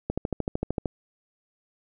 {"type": "click train", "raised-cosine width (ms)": 2, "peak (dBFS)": -13, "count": 11, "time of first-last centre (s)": [0.1, 0.858], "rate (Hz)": 13.2, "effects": []}